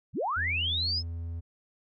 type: linear sweep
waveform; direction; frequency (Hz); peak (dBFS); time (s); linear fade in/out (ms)
sine; up; 61 to 5274; -27; 0.13-1.03; 50
type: tone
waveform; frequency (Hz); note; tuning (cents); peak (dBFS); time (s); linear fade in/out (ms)
triangle; 83.9; E2; +31; -31; 0.36-1.41; 20
effects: none